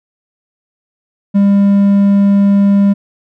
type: tone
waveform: triangle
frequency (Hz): 200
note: G3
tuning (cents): +35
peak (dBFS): -4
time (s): 1.34-2.94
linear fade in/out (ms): 20
effects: none